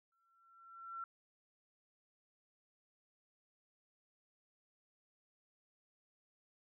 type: tone with exponential growth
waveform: sine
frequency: 1353 Hz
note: E6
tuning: 45 cents sharp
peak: -40 dBFS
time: 0.12-1.04 s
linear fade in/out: 2 ms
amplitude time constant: 200 ms
effects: none